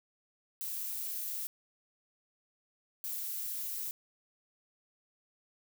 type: noise bursts at uneven times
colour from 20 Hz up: violet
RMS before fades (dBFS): -38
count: 2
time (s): 0.61-1.47 / 3.04-3.91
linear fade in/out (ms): 0
effects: none